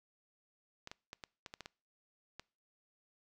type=clicks; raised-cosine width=0.2 ms; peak=-28 dBFS; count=9; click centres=0.874 / 0.915 / 1.131 / 1.238 / 1.462 / 1.539 / 1.607 / 1.659 / 2.396 s; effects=noise-tail reverb RT60 0.4 s tail -25 dB re dry